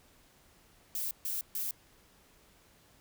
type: noise bursts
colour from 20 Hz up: violet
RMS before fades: -35 dBFS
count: 3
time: 0.95-1.71 s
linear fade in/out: 2 ms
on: 160 ms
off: 140 ms
effects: pink hiss -63 dBFS RMS until 3 s